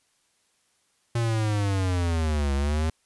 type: linear two-way sweep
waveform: square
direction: down then up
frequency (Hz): 118.6 to 68.4 to 80.8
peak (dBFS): -23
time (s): 1.15-2.9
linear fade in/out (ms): 5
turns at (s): 2.54
effects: white hiss -68 dBFS RMS until 3.05 s + resampled to 24000 Hz